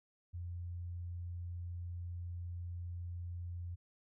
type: tone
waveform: sine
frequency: 87.31 Hz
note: F2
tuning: in tune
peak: -40 dBFS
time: 0.33-3.76 s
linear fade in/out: 20 ms
effects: none